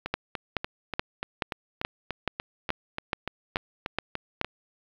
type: two click trains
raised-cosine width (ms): 0.3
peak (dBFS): -9 / -14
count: 11 / 16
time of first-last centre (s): 0.14-4.414 / 0.06-4.446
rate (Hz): 2.34 / 3.42
effects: low-pass 4000 Hz 12 dB/octave + 8-bit